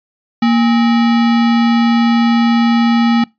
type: tone with sample-and-hold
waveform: sine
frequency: 233.1 Hz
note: A#3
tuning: in tune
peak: -8 dBFS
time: 0.42-3.24 s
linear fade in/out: 5 ms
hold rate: 1050 Hz
effects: noise-tail reverb RT60 0.2 s tail -24 dB re dry + resampled to 11025 Hz